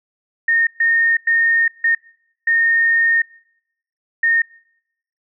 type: tone bursts at uneven times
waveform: sine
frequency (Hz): 1837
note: A#6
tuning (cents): -26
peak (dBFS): -12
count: 6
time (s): 0.48-0.67 / 0.8-1.17 / 1.27-1.68 / 1.84-1.95 / 2.47-3.22 / 4.23-4.42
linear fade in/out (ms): 5
effects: noise-tail reverb RT60 0.8 s tail -25 dB re dry